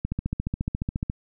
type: click train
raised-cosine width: 5 ms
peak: -14 dBFS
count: 16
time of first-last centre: 0.05-1.099 s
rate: 14.3 Hz
effects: none